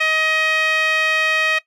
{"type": "tone with band-pass filter", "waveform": "sawtooth", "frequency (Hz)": 630, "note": "D#5", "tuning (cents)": 21, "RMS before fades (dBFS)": -18, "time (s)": [0, 1.59], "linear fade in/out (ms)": 10, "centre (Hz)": 2300, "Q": 3.4, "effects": ["noise-tail reverb RT60 0.1 s tail -18 dB re dry"]}